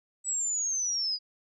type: linear sweep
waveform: sine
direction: down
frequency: 7910 to 4852 Hz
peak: -27 dBFS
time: 0.24-1.19 s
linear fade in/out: 50 ms
effects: none